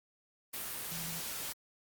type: tone in noise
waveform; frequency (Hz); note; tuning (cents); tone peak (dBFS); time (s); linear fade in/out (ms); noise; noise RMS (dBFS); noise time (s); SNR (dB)
sine; 166.2; E3; +15; -44; 0.91-1.2; 10; white; -40; 0.53-1.53; -7
effects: Opus 32 kbps